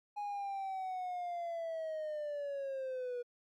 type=linear sweep; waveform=triangle; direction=down; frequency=830.6 to 481.7 Hz; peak=-34 dBFS; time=0.16-3.23 s; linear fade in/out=20 ms; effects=tanh soft clip ceiling -30 dBFS + MP3 64 kbps